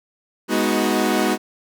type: chord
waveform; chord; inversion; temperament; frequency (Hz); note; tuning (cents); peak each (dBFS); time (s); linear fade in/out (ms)
sawtooth; G# minor seventh; none; equal with one note detuned; 207.7 / 246.9 / 314 / 370; G#3 / B3 / D#4 / F#4; 0 / 0 / +16 / 0; -19; 0.48-1.38; 50
effects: none